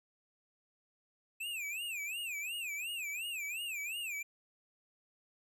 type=tone with vibrato; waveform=square; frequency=2559 Hz; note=D#7; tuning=48 cents sharp; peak=-38 dBFS; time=1.4-4.23 s; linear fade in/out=10 ms; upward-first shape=sine; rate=2.8 Hz; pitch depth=200 cents each way; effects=none